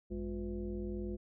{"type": "tone with frequency modulation", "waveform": "sine", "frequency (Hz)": 204.3, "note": "G#3", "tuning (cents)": -28, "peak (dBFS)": -36, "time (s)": [0.1, 1.17], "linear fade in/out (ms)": 20, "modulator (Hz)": 150, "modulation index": 1.4, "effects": []}